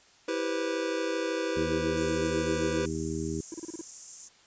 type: chord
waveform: square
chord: C major seventh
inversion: first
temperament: just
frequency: 327 / 392.4 / 490.5 / 523.3 Hz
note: E4 / G4 / B4 / C5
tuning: -14 / +2 / -12 / 0 cents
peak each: -34 / -36 / -33 / -38 dBFS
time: 0.28-2.86 s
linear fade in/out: 5 ms
type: harmonic tone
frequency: 79.8 Hz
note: D#2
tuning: 44 cents sharp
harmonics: 1 / 2 / 3 / 4 / 5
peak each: -38 / -36 / -37 / -35 / -36 dBFS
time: 1.56-3.41 s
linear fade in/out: 5 ms
type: high-pass noise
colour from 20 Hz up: pink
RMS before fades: -40 dBFS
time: 1.96-4.29 s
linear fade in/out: 20 ms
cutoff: 6100 Hz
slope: 48 dB/octave
type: tone bursts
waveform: triangle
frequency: 327.3 Hz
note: E4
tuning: 12 cents flat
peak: -33 dBFS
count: 6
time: 3.52-3.812 s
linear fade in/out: 2 ms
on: 22 ms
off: 32 ms
effects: white hiss -59 dBFS RMS until 4.46 s + resampled to 16000 Hz